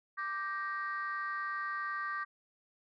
sine chord, G minor, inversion second, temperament equal with one note detuned, 1174.7 / 1568 / 1878.7 Hz, D6 / G6 / Bb6, 0 / 0 / +13 cents, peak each -36 / -39 / -40 dBFS, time 0.17-2.25 s, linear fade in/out 20 ms, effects tanh soft clip ceiling -28 dBFS

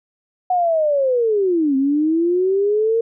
sine linear two-way sweep, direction down then up, 740 to 263.7 to 463 Hz, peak -14 dBFS, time 0.5-3.01 s, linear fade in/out 5 ms, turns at 1.76 s, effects none

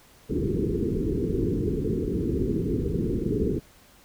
white low-pass noise, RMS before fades -26 dBFS, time 0.29-3.6 s, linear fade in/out 20 ms, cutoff 450 Hz, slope 96 dB/octave, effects pink hiss -55 dBFS RMS until 4.04 s

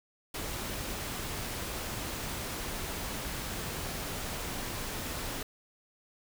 pink noise, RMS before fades -37 dBFS, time 0.34-5.43 s, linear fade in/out 5 ms, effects none

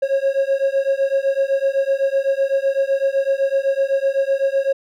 triangle beating tone pair, 541 / 548.9 Hz, C#5 / C#5, -42 / -17 cents, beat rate 7.9 Hz, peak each -17 dBFS, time 0.02-4.73 s, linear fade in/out 10 ms, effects none

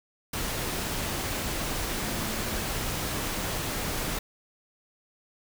sine tone in noise, 218.8 Hz, A3, 9 cents flat, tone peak -39 dBFS, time 1.94-2.66 s, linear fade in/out 5 ms, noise pink, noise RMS -31 dBFS, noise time 0.33-4.19 s, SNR -11 dB, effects none

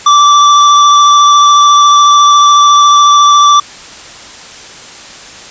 square tone with vibrato, 1166 Hz, D6, 13 cents flat, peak -3 dBFS, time 0.06-3.6 s, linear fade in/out 5 ms, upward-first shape sine, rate 14 Hz, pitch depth 12 cents each way, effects white hiss -30 dBFS RMS until 5.5 s + resampled to 16000 Hz

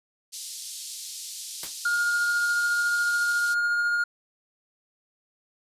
pink band-pass noise, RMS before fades -38 dBFS, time 0.32-3.55 s, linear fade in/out 20 ms, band 4100 to 11000 Hz, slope 24 dB/octave
white noise with exponential decay, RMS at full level -31 dBFS, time 1.63-1.77 s, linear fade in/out 1 ms, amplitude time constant 29 ms
triangle tone with tremolo, 1421 Hz, F6, 30 cents sharp, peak -19 dBFS, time 1.85-4.04 s, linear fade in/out 5 ms, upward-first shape triangle, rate 14 Hz, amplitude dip 25%
effects resampled to 32000 Hz

